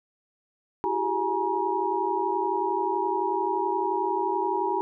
sine tone cluster, 333.4 / 380.5 / 412 / 841 / 951 Hz, E4 / F#4 / G#4 / G#5 / A#5, +20 / +48 / -14 / +22 / +34 cents, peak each -34 / -29 / -34 / -30 / -27 dBFS, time 0.84-4.81 s, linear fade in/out 0 ms, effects none

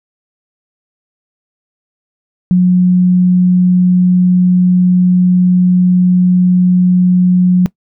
sine tone, 180.9 Hz, F#3, 39 cents flat, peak -5 dBFS, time 2.51-7.66 s, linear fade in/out 0 ms, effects noise-tail reverb RT60 0.1 s tail -20 dB re dry

